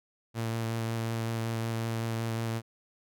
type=tone with vibrato; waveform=sawtooth; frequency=114 Hz; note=A#2; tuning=38 cents flat; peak=-26 dBFS; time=0.34-2.62 s; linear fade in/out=50 ms; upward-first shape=triangle; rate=5.4 Hz; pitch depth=17 cents each way; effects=none